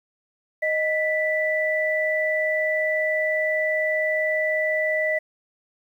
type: tone pair together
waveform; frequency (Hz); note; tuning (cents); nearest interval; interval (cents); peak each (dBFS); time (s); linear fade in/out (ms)
sine; 623 / 1975.6; D#5 / B6; +2 / 0; octave + minor sixth; 1998; -23; 0.62-5.19; 10
effects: 9-bit